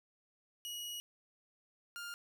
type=tone pair in turn; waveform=sawtooth; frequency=2905 / 1405.5 Hz; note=F#7 / F6; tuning=-32 / +11 cents; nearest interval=octave + minor second; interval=1257 cents; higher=first; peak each=-38 / -39 dBFS; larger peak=first; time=0.65-1 / 1.96-2.14 s; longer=first; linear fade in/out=0 ms; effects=none